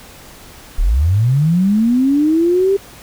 sine linear sweep, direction up, 30.87 to 399.9 Hz, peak -10 dBFS, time 0.78-2.77 s, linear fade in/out 10 ms, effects pink hiss -39 dBFS RMS until 3.02 s

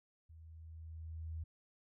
sine tone with level ramp, 80.6 Hz, E2, 38 cents flat, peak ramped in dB -54 to -39 dBFS, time 0.29-1.44 s, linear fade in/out 10 ms, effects none

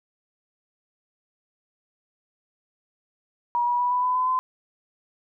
sine tone with pitch steps, 959 / 969.6 / 980.3 / 991.1 / 1002 / 1013.1 / 1024.3 Hz, A#5 / B5 / B5 / B5 / B5 / B5 / C6, +49 / -32 / -13 / +6 / +25 / +44 / -37 cents, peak -20 dBFS, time 3.55-4.39 s, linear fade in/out 0 ms, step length 120 ms, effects none

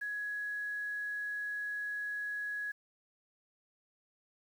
sine tone with quantisation, 1675 Hz, G#6, 14 cents sharp, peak -35 dBFS, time 0.01-2.72 s, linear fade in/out 10 ms, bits 10, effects none

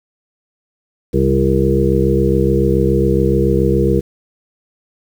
harmonic tone with a mistuned harmonic, 67.1 Hz, C2, 44 cents sharp, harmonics 1 / 2 / 3 / 5 / 6 / 7, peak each -18 / -18 / -18 / -18 / -18 / -18 dBFS, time 1.13-4.01 s, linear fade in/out 20 ms, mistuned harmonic 3, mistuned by -21 cents, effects 7-bit

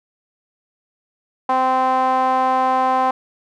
sawtooth tone with band-pass filter, 259.3 Hz, C4, 15 cents flat, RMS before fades -17 dBFS, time 1.49-3.11 s, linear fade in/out 5 ms, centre 900 Hz, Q 8.2, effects none

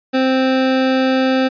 25% pulse tone, 261.6 Hz, C4, in tune, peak -9 dBFS, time 0.13-1.49 s, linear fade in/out 20 ms, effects resampled to 11025 Hz

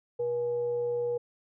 sine tone with frequency modulation, 480.5 Hz, B4, 48 cents flat, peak -27 dBFS, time 0.19-1.18 s, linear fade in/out 10 ms, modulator 358 Hz, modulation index 0.2, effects none

